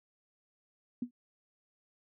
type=tone with exponential decay; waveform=sine; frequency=243.6 Hz; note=B3; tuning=24 cents flat; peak=-28 dBFS; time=1.02-1.11 s; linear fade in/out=5 ms; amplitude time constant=18 ms; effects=none